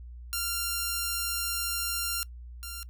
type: tone pair in turn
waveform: 5% pulse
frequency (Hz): 1387 / 1387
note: F6 / F6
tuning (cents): -12 / -12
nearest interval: unison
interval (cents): 0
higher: neither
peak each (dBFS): -17 / -26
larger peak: first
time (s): 0.33-2.23 / 2.63-2.83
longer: first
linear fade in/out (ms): 0
effects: noise-tail reverb RT60 0.1 s tail -23 dB re dry + added 60 Hz sine -41 dBFS peak until 2.89 s